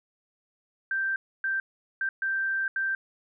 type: tone bursts at uneven times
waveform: sine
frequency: 1568 Hz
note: G6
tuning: in tune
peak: -25 dBFS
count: 5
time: 0.91-1.16 / 1.44-1.6 / 2.01-2.09 / 2.22-2.68 / 2.76-2.95 s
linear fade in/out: 2 ms
effects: none